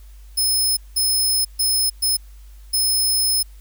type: tone bursts at uneven times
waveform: 15% pulse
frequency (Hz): 5190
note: E8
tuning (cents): -28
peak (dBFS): -11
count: 5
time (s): 0.37-0.77 / 0.96-1.45 / 1.59-1.9 / 2.02-2.17 / 2.73-3.43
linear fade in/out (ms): 10
effects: added 50 Hz sine -39 dBFS peak until 3.6 s + white hiss -56 dBFS RMS until 3.6 s